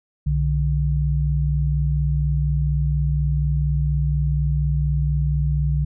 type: tone pair together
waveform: sine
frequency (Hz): 63 / 147.18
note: B1 / D3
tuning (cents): +35 / +4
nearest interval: octave + minor third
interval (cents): 1469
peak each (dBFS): -20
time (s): 0.26-5.85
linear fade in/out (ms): 10
effects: none